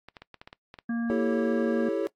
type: clicks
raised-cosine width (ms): 0.3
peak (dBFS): -27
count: 9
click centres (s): 0.086 / 0.168 / 0.22 / 0.343 / 0.415 / 0.475 / 0.529 / 0.741 / 0.788
type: harmonic tone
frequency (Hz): 233.1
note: A#3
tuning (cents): 0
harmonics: 1 / 3 / 5 / 7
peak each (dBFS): -26 / -45 / -47 / -40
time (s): 0.89-1.89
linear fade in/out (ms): 5
type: chord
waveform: triangle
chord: A dominant seventh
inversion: second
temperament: equal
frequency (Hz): 329.6 / 392 / 440 / 554.4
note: E4 / G4 / A4 / C#5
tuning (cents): 0 / 0 / 0 / 0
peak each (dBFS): -29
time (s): 1.1-2.07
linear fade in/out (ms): 0
effects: noise-tail reverb RT60 0.1 s tail -21 dB re dry + AAC 48 kbps